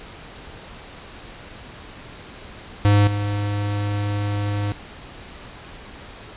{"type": "tone with level steps", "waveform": "square", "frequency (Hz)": 102.5, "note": "G#2", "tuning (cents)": -22, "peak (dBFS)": [-13, -22], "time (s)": [2.85, 4.72], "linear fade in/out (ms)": 0, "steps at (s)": 3.07, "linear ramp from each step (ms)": 5, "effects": ["pink hiss -40 dBFS RMS until 6.36 s", "resampled to 8000 Hz"]}